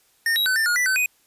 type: tone with pitch steps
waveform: square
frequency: 1828 / 3852 / 1515 / 1788 / 1435 / 1974 / 1527 / 2493 Hz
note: A#6 / B7 / F#6 / A6 / F6 / B6 / G6 / D#7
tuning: -34 / -44 / +40 / +27 / +47 / -1 / -46 / +3 cents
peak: -19 dBFS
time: 0.26-1.06 s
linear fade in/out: 2 ms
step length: 100 ms
effects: white hiss -61 dBFS RMS until 1.26 s + resampled to 32000 Hz